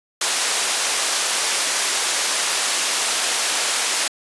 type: band-pass noise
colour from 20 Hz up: white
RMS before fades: -21 dBFS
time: 0.21-4.08 s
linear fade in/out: 5 ms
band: 470 to 9300 Hz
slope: 12 dB/octave
effects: resampled to 24000 Hz